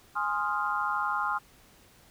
sine chord, F minor seventh, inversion first, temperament equal, 830.6 / 1046.5 / 1244.5 / 1396.9 Hz, Ab5 / C6 / Eb6 / F6, 0 / 0 / 0 / 0 cents, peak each -33 / -32 / -32 / -32 dBFS, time 0.15-1.39 s, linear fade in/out 20 ms, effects pink hiss -58 dBFS RMS until 2.1 s

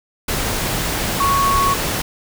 sine tone in noise, 1108.7 Hz, C#6, in tune, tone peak -14 dBFS, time 1.2-1.74 s, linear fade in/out 5 ms, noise pink, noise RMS -21 dBFS, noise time 0.28-2.02 s, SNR +4 dB, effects none

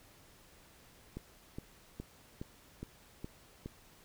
click train, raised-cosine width 3 ms, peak -28 dBFS, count 7, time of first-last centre 1.17-3.66 s, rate 2.41 Hz, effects pink hiss -61 dBFS RMS until 4.04 s

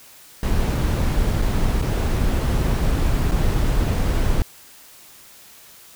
brown noise with dropouts, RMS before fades -19 dBFS, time 0.43-4.42 s, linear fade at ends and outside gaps 1 ms, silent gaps 1.417-1.421 / 1.816-1.824 / 3.312-3.319 s, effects white hiss -46 dBFS RMS until 5.95 s

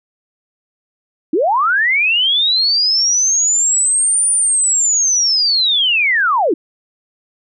sine linear two-way sweep, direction up then down, 277.5 to 9430 to 277.5 Hz, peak -11 dBFS, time 1.33-6.54 s, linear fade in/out 5 ms, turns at 4.3 s, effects none

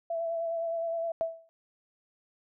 sine tone with vibrato, 666 Hz, E5, 18 cents sharp, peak -29 dBFS, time 0.1-1.12 s, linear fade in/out 5 ms, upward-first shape sine, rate 9.7 Hz, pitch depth 23 cents each way
sine tone with exponential decay, 658 Hz, E5, 3 cents flat, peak -23 dBFS, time 1.21-1.49 s, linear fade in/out 0 ms, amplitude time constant 59 ms
effects none

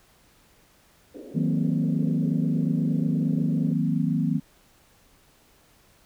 pink band-pass noise, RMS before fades -42 dBFS, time 1.14-3.73 s, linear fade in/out 10 ms, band 250 to 540 Hz, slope 48 dB/octave
sine chord, C half-diminished seventh, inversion first, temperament equal with one note detuned, 159.48 / 185 / 233.1 / 261.6 Hz, Eb3 / Gb3 / Bb3 / C4, +43 / 0 / 0 / 0 cents, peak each -25 / -28 / -27 / -28 dBFS, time 1.34-4.4 s, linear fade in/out 20 ms
effects pink hiss -59 dBFS RMS until 6.05 s

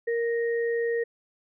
sine tone pair together, 466.2 / 1864.8 Hz, A#4 / A#6, 0 / 0 cents, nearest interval 2 octaves, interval 2400 cents, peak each -24 / -34 dBFS, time 0.07-1.04 s, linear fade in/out 10 ms, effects none

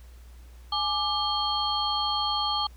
sine tone cluster, 838 / 1185 / 3195 / 4333 Hz, G#5 / D6 / G7 / C#8, +15 / +15 / +32 / -40 cents, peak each -30 dBFS, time 0.72-2.67 s, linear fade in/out 5 ms, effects added 60 Hz sine -45 dBFS peak until 2.76 s + pink hiss -59 dBFS RMS until 2.76 s

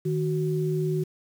sine tone pair together, 155.56 / 371.5 Hz, D#3 / F#4, 0 / +7 cents, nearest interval octave + minor third, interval 1507 cents, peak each -25 / -27 dBFS, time 0.05-1.04 s, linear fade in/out 10 ms, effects 8-bit

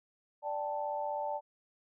sine chord, D suspended fourth, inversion none, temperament equal, 587.3 / 784 / 880 Hz, D5 / G5 / A5, 0 / 0 / 0 cents, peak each -37 / -40 / -36 dBFS, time 0.42-1.41 s, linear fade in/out 50 ms, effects none

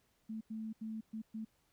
sine tone bursts at uneven times, 220 Hz, A3, in tune, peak -39 dBFS, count 5, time 0.29-0.41 / 0.5-0.73 / 0.81-1.01 / 1.13-1.22 / 1.34-1.45 s, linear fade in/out 10 ms, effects pink hiss -75 dBFS RMS until 1.72 s

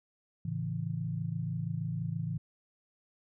sine chord, A major, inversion none, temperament equal, 110 / 138.59 / 164.81 Hz, A2 / C#3 / E3, 0 / 0 / 0 cents, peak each -37 / -37 / -35 dBFS, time 0.45-2.38 s, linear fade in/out 5 ms, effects none

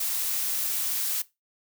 blue noise, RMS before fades -28 dBFS, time 0-1.22 s, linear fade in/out 5 ms, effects noise-tail reverb RT60 0.2 s tail -18 dB re dry

